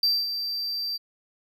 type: tone with ADSR envelope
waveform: triangle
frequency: 4687 Hz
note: D8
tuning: 4 cents flat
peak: -17 dBFS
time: 0.03-0.98 s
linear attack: 3 ms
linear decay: 230 ms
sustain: -9 dB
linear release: 23 ms
effects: none